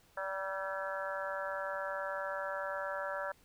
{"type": "harmonic tone with a mistuned harmonic", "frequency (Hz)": 193.2, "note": "G3", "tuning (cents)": -25, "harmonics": [3, 4, 5, 6, 7, 8, 9], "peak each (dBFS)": [-39, -48, -43, -51, -42, -45, -44], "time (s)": [0.17, 3.32], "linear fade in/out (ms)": 5, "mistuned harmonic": 9, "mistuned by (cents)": -33, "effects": ["pink hiss -66 dBFS RMS until 3.44 s"]}